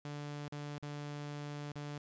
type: tone with dropouts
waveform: sawtooth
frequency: 146.2 Hz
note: D3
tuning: 7 cents flat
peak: -37 dBFS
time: 0.05-1.98 s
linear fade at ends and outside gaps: 2 ms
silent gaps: 0.482-0.523 / 0.782-0.826 / 1.72-1.756 s
effects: resampled to 16000 Hz + 11-bit